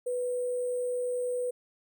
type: tone with sample-and-hold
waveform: sine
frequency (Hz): 494.5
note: B4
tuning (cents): +2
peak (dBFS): -28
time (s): 0.06-1.51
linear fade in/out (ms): 10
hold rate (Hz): 8820
effects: none